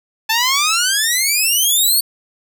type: exponential sweep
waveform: 10% pulse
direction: up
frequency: 868 to 4499 Hz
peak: -5 dBFS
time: 0.29-2.01 s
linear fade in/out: 10 ms
effects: none